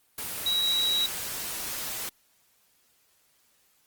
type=tone in noise; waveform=sine; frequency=3870 Hz; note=B7; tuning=36 cents flat; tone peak=-23 dBFS; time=0.46-1.06 s; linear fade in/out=2 ms; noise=white; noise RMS=-34 dBFS; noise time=0.18-2.09 s; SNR=+8 dB; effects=white hiss -66 dBFS RMS until 3.86 s + Opus 24 kbps